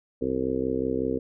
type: harmonic tone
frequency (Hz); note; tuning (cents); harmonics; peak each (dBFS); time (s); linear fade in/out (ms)
65.41; C2; 0; 1 / 2 / 3 / 4 / 5 / 6 / 7 / 8; -40 / -39 / -39 / -29 / -33 / -31 / -29 / -37; 0.21-1.19; 10
effects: none